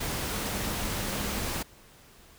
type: tone in noise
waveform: sine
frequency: 204.3 Hz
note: G#3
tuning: 28 cents flat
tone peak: -40 dBFS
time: 0.35-1.4 s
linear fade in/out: 10 ms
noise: pink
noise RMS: -32 dBFS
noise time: 0-1.63 s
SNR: -11 dB
effects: pink hiss -55 dBFS RMS until 2.38 s